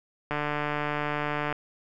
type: click train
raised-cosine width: 0.5 ms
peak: -14 dBFS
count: 181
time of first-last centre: 0.31-1.526 s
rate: 148 Hz
effects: none